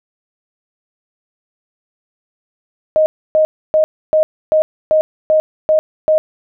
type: tone bursts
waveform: sine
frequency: 623 Hz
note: D#5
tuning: 2 cents sharp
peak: -8 dBFS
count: 9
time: 2.96-6.18 s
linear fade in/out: 0 ms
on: 100 ms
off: 290 ms
effects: none